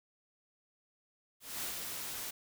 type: noise with ADSR envelope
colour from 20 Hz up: white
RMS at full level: -38 dBFS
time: 1.4-2.31 s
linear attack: 220 ms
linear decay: 120 ms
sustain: -3 dB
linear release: 10 ms
effects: none